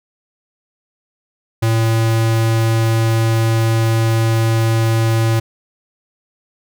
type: tone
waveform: square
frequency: 113 Hz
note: A2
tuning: 47 cents sharp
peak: -13 dBFS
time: 1.62-5.4 s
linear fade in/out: 10 ms
effects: none